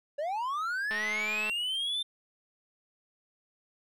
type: linear sweep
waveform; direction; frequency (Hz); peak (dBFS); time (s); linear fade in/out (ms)
triangle; up; 554.4 to 3600; -28; 0.18-2.03; 10
type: click train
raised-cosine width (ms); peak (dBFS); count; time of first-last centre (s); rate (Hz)
0.3; -22; 126; 0.91-1.497; 213
effects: none